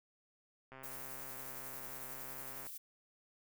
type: click train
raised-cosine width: 0.5 ms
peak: -37 dBFS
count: 258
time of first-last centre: 0.72-2.667 s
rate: 132 Hz
type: noise with tremolo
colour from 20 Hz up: violet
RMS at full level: -46 dBFS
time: 0.83-2.78 s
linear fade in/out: 10 ms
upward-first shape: triangle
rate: 11 Hz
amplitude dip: 30%
effects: none